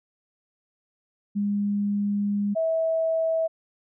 sine tone pair in turn, 203.7 / 649.7 Hz, G#3 / E5, -33 / -25 cents, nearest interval octave + minor sixth, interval 2008 cents, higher second, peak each -22 / -21 dBFS, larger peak second, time 1.35-2.55 / 2.55-3.48 s, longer first, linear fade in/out 20 ms, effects none

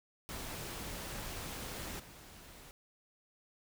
pink noise with level steps, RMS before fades -43 / -54 dBFS, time 0.29-2.71 s, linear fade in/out 0 ms, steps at 1.99 s, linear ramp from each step 10 ms, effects none

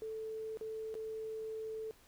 sine tone with dropouts, 440 Hz, A4, in tune, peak -39 dBFS, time 0.02-1.91 s, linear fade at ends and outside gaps 0 ms, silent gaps 0.572-0.611 / 0.942-0.952 s, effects pink hiss -64 dBFS RMS until 2.07 s

